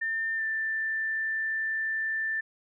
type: tone with pitch glide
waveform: sine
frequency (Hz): 1800 to 1774.2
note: A6 to A6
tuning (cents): +39 to +14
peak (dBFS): -27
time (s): 0.01-2.41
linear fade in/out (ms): 10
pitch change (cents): -25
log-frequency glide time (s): 0.36-0.43
effects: none